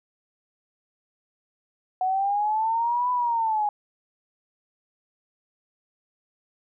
sine linear two-way sweep, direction up then down, 736 to 998 to 823 Hz, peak -21 dBFS, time 2.01-3.69 s, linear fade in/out 2 ms, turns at 3.11 s, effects none

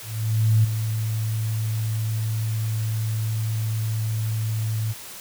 sine tone with ADSR envelope, 110 Hz, A2, in tune, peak -13 dBFS, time 0.02-4.94 s, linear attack 620 ms, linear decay 12 ms, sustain -9 dB, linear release 30 ms, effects white hiss -39 dBFS RMS until 5.2 s

